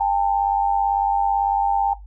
sine tone pair together, 800 / 898 Hz, G5 / A5, +35 / +35 cents, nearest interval major second, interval 200 cents, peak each -19 / -21 dBFS, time 0-1.94 s, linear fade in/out 10 ms, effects noise-tail reverb RT60 0.2 s tail -17 dB re dry + added 50 Hz sine -37 dBFS peak until 2.06 s

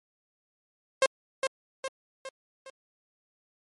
sawtooth tone with echo, 532 Hz, C5, 29 cents sharp, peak -15 dBFS, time 1.02-1.06 s, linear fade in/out 2 ms, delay 410 ms, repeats 4, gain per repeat -6 dB, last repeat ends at 2.7 s, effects MP3 48 kbps

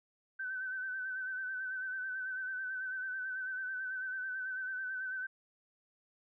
sine tone with vibrato, 1527 Hz, G6, 46 cents flat, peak -36 dBFS, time 0.39-5.27 s, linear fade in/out 10 ms, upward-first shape sine, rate 9.1 Hz, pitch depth 40 cents each way, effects none

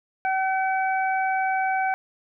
harmonic tone, 762 Hz, G5, 49 cents flat, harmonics 1 / 2 / 3, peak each -22 / -28 / -32 dBFS, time 0.25-1.94 s, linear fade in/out 0 ms, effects none

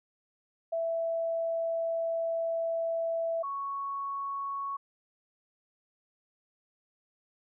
sine tone pair in turn, 662 / 1109.5 Hz, E5 / C#6, +7 / +1 cents, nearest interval major sixth, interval 894 cents, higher second, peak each -28 / -32 dBFS, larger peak first, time 0.72-3.43 / 3.43-4.77 s, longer first, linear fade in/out 10 ms, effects none

